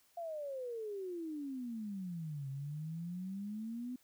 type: exponential two-way sweep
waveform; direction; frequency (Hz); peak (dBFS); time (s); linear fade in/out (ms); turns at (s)
sine; down then up; 699 to 134 to 254.6; -39; 0.17-3.96; 5; 2.49
effects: white hiss -70 dBFS RMS until 4.03 s